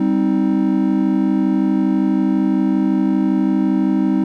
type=chord; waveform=triangle; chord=C minor; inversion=second; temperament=just; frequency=196.22 / 261.6 / 314 Hz; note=G3 / C4 / Eb4; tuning=+2 / 0 / +16 cents; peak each=-16 dBFS; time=0-4.24 s; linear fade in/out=5 ms; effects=none